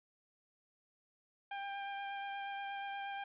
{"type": "tone with vibrato", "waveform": "sawtooth", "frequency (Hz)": 796, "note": "G5", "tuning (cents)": 26, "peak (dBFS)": -36, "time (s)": [1.51, 3.24], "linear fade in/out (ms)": 5, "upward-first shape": "sine", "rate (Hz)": 8.4, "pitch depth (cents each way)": 11, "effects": ["resampled to 8000 Hz", "11-bit"]}